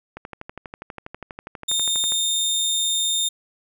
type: click train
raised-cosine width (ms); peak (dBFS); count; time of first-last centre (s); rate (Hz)
0.5; -19; 25; 0.17-2.121; 12.3
type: tone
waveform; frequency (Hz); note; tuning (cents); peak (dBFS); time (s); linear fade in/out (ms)
25% pulse; 3639; A#7; -42; -16; 1.68-3.29; 10
effects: none